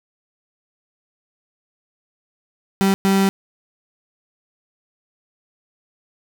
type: tone bursts at uneven times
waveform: 35% pulse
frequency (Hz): 194.5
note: G3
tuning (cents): -13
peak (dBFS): -12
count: 2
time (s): 2.81-2.94 / 3.05-3.29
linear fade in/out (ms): 0
effects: none